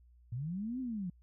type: linear two-way sweep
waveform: sine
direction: up then down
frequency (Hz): 110.5 to 264.7 to 169.3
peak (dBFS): -35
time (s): 0.32-1.1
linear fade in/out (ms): 5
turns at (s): 0.8
effects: added 60 Hz sine -59 dBFS peak until 1.22 s